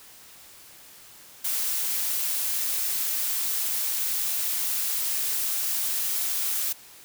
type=noise; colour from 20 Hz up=blue; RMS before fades=-27 dBFS; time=1.44-6.73 s; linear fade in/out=10 ms; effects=white hiss -49 dBFS RMS until 7.04 s